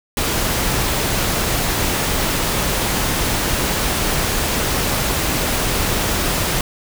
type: noise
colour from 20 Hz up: pink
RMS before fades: -19 dBFS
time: 0.17-6.61 s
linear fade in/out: 2 ms
effects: none